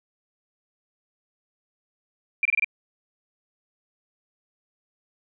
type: tone bursts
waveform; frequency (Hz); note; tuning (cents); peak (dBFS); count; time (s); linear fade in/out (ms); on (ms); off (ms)
sine; 2372; D7; +17; -18; 5; 2.43-2.645; 2; 23; 25
effects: none

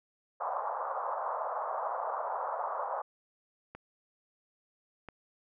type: band-pass noise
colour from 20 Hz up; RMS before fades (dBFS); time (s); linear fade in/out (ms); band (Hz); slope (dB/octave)
white; -35; 0.4-3.02; 10; 540 to 1200; 48
type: clicks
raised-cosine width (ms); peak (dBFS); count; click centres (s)
0.5; -29; 2; 3.75 / 5.087
effects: none

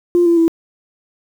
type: tone with pitch steps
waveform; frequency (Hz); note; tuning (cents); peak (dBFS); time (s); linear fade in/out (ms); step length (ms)
sine; 349.2 / 339.7 / 330.4; F4 / F4 / E4; 0 / -48 / +4; -8; 0.15-0.48; 0; 110
effects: tanh soft clip ceiling -4 dBFS + 7-bit

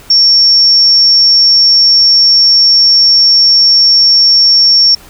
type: tone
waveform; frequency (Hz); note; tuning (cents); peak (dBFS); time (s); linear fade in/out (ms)
sine; 5480; F8; -34; -3; 0.1-4.95; 5
effects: pink hiss -37 dBFS RMS until 5.09 s

